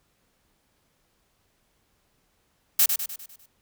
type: noise with echo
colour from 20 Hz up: blue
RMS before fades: -18 dBFS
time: 2.79-2.86 s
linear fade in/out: 5 ms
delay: 100 ms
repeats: 6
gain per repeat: -6 dB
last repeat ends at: 3.46 s
effects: pink hiss -69 dBFS RMS until 3.61 s